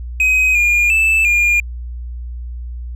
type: tone with pitch steps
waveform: triangle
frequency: 2523 / 2421 / 2635 / 2415 Hz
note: D#7 / D#7 / E7 / D7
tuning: +23 / -48 / -1 / +48 cents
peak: -9 dBFS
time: 0.2-1.6 s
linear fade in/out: 2 ms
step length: 350 ms
effects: added 60 Hz sine -24 dBFS peak until 2.95 s